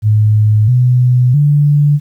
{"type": "tone with pitch steps", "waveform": "sine", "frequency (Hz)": [106.9, 124.94, 146.03], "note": ["A2", "B2", "D3"], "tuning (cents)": [-49, 20, -9], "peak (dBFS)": -6, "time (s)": [0.02, 2], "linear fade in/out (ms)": 50, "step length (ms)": 660, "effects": ["8-bit"]}